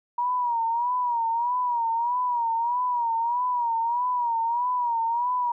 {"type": "tone with vibrato", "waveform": "sine", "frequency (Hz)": 953, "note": "A#5", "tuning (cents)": 38, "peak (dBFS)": -22, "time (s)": [0.18, 5.52], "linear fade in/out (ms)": 5, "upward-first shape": "sine", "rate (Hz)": 1.6, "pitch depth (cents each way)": 82, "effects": []}